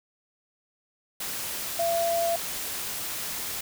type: tone in noise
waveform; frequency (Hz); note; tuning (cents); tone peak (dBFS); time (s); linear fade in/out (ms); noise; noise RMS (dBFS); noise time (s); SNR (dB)
sine; 677; E5; +46; -23; 1.79-2.36; 5; white; -33; 1.2-3.61; +7
effects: none